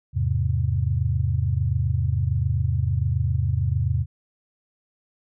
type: chord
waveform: sine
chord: E augmented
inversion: none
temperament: equal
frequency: 82.41 / 103.83 / 130.81 Hz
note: E2 / G#2 / B#2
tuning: 0 / 0 / 0 cents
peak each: -24 dBFS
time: 0.13-4.06 s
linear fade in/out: 50 ms
effects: none